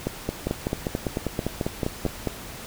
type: two click trains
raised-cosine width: 2 ms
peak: -11 / -11 dBFS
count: 11 / 9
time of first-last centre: 0.07-2.273 / 0.47-2.064 s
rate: 4.54 / 5.02 Hz
effects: pink hiss -39 dBFS RMS until 2.66 s